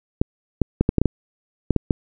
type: clicks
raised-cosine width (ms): 3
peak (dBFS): -3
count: 10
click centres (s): 0.215 / 0.617 / 0.81 / 0.891 / 0.983 / 1.016 / 1.057 / 1.707 / 1.763 / 1.908
effects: none